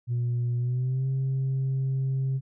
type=tone with pitch glide; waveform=sine; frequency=120.9 to 133.37 Hz; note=B2 to C3; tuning=-36 to +34 cents; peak=-22 dBFS; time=0.07-2.41 s; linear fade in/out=50 ms; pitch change=+170 cents; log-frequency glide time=0.57-1.07 s; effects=tanh soft clip ceiling -22 dBFS